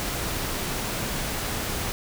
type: noise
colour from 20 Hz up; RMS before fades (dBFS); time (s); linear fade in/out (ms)
pink; -29; 0-1.92; 0
effects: none